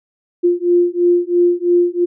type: beating tone pair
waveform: sine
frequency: 349.2 / 352.2 Hz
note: F4 / F4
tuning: 0 / +15 cents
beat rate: 3 Hz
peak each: -14 dBFS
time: 0.43-2.06 s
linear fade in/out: 20 ms
effects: none